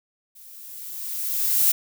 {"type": "noise with level ramp", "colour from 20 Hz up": "violet", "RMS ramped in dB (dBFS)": [-47, -17], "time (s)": [0.35, 1.72], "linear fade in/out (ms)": 10, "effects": []}